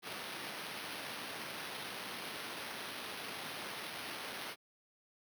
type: noise with sample-and-hold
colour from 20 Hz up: white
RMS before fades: -44 dBFS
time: 0.02-4.56 s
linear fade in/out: 50 ms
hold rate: 7350 Hz
effects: high-pass 150 Hz 12 dB/octave